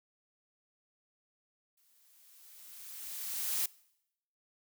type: noise with exponential growth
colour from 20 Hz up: blue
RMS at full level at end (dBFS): -31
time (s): 1.77-3.66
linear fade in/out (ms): 5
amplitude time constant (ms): 410
effects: noise-tail reverb RT60 0.8 s tail -23 dB re dry